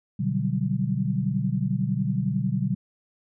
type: chord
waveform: sine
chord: G major seventh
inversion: first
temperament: equal with one note detuned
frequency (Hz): 123.83 / 146.83 / 185 / 196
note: B2 / D3 / F#3 / G3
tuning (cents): +5 / 0 / 0 / 0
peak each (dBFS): -28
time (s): 0.19-2.75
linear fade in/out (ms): 10
effects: none